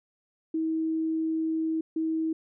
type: tone pair in turn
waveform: sine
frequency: 320.6 / 320.6 Hz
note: E4 / E4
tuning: -48 / -48 cents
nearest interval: unison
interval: 0 cents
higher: neither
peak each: -25 dBFS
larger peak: neither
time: 0.54-1.81 / 1.96-2.33 s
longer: first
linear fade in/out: 5 ms
effects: none